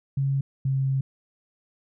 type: tone pair in turn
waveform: sine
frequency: 137.1 / 134.51 Hz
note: C#3 / C3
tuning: -19 / +48 cents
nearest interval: unison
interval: 33 cents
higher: first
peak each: -21 dBFS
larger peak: neither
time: 0.17-0.41 / 0.65-1.01 s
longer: second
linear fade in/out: 5 ms
effects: none